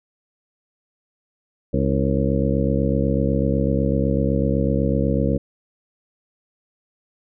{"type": "harmonic tone with a mistuned harmonic", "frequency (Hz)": 68, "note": "C#2", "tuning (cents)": -33, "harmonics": [1, 2, 3, 4, 5, 6, 7, 8], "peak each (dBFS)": [-24, -23, -23, -26, -29, -32, -26, -27], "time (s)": [1.73, 5.38], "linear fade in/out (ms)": 10, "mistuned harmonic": 5, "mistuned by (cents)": -81, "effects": []}